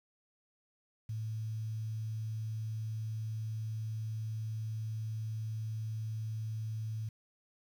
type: tone with quantisation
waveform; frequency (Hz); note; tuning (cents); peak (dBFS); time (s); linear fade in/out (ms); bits
sine; 110; A2; 0; -35; 1.09-7.09; 5; 10
effects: none